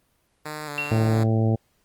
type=tone with vibrato; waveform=5% pulse; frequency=149 Hz; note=D3; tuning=25 cents sharp; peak=-20 dBFS; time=0.45-1.24 s; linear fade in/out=10 ms; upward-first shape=square; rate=2.2 Hz; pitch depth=37 cents each way
type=tone with exponential decay; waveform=sine; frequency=2729 Hz; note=F7; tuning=41 cents flat; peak=-22 dBFS; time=0.78-1.17 s; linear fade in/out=0 ms; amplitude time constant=84 ms
type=harmonic tone; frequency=111.4 Hz; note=A2; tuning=22 cents sharp; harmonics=1 / 2 / 3 / 4 / 5 / 6 / 7; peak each=-19 / -25 / -29 / -31 / -33 / -35 / -36 dBFS; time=0.91-1.56 s; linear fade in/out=10 ms
effects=pink hiss -67 dBFS RMS until 1.84 s + Opus 32 kbps